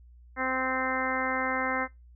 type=harmonic tone; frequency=260 Hz; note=C4; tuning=11 cents flat; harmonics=1 / 2 / 3 / 4 / 5 / 6 / 7 / 8; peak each=-35 / -35 / -35 / -35 / -35 / -35 / -35 / -35 dBFS; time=0.36-1.88 s; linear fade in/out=50 ms; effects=noise-tail reverb RT60 0.2 s tail -20 dB re dry + added 60 Hz sine -50 dBFS peak until 2.15 s